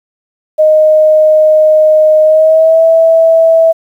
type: tone with pitch glide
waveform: sine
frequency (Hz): 620 to 653.8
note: D#5 to E5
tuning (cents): -6 to -14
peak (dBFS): -3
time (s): 0.58-3.73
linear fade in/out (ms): 20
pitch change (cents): +92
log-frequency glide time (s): 2.23-2.83
effects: 7-bit